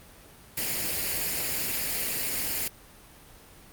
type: noise with comb filter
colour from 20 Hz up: white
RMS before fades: -29 dBFS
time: 0.57-2.68 s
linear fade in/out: 5 ms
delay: 0.42 ms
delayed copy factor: +0.5
effects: pink hiss -51 dBFS RMS until 3.72 s + Opus 32 kbps